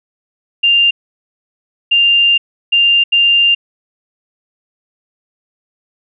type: tone bursts at uneven times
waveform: sine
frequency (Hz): 2794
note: F7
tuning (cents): 0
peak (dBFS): -7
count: 4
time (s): 0.63-0.91 / 1.91-2.38 / 2.72-3.04 / 3.12-3.55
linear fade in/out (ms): 10
effects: none